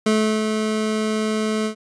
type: tone with ADSR envelope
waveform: 25% pulse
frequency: 216.6 Hz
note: A3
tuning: 27 cents flat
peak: -11 dBFS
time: 0.06-1.75 s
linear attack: 6 ms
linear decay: 350 ms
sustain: -5 dB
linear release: 94 ms
effects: resampled to 22050 Hz